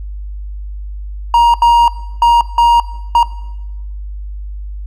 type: tone bursts at uneven times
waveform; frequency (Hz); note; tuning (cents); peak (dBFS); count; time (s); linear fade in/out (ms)
triangle; 943; A#5; +20; -3; 5; 1.34-1.54 / 1.62-1.88 / 2.22-2.41 / 2.58-2.8 / 3.15-3.23; 2
effects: noise-tail reverb RT60 1.0 s tail -19 dB re dry + added 50 Hz sine -22 dBFS peak until 4.86 s